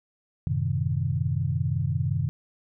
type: chord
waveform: sine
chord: F# diminished seventh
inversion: none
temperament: equal with one note detuned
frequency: 92.5 / 110 / 130.13 / 155.56 Hz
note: F#2 / A2 / C3 / Eb3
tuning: 0 / 0 / -9 / 0 cents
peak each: -29 / -31 / -27 / -29 dBFS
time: 0.47-2.29 s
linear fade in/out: 0 ms
effects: none